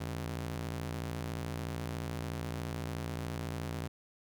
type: ring-modulated tone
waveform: sawtooth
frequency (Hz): 117.1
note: A#2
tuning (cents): +8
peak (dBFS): -29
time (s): 0-3.88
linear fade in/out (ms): 10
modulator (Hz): 31.6
effects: none